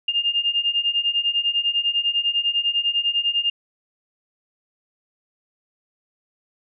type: beating tone pair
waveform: sine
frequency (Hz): 2810 / 2820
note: F7 / F7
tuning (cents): +10 / +16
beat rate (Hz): 10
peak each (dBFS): -23 / -21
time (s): 0.08-3.5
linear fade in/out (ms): 5
effects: none